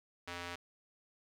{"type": "tone with band-pass filter", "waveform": "square", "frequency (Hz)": 87.31, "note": "F2", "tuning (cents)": 0, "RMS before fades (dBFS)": -44, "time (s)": [0.27, 0.56], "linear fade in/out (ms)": 10, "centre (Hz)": 2300, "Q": 0.69, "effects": ["10-bit"]}